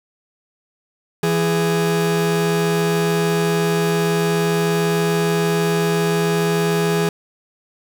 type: tone pair together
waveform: 40% pulse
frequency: 167.4 / 415.3 Hz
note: E3 / G#4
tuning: +27 / 0 cents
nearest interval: octave + major third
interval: 1573 cents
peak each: -18 dBFS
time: 1.23-7.09 s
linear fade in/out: 2 ms
effects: none